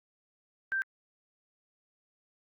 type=tone; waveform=sine; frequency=1568 Hz; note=G6; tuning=in tune; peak=-28 dBFS; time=0.72-0.82 s; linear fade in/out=0 ms; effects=Opus 48 kbps